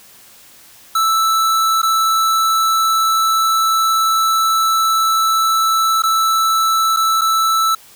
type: tone with dropouts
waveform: square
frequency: 1318.5 Hz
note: E6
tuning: in tune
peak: -13 dBFS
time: 0.95-7.75 s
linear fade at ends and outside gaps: 5 ms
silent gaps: 1.818-1.829 / 6.022-6.035 / 6.964-6.969 / 7.212-7.216 s
effects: white hiss -44 dBFS RMS until 7.95 s